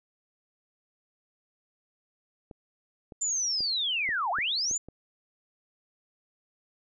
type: clicks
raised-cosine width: 2 ms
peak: -30 dBFS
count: 7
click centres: 2.512 / 3.122 / 3.606 / 4.09 / 4.386 / 4.712 / 4.886 s
type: linear two-way sweep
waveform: sine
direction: down then up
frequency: 7240 to 664 to 7240 Hz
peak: -26 dBFS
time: 3.21-4.78 s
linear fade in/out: 10 ms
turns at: 4.31 s
effects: none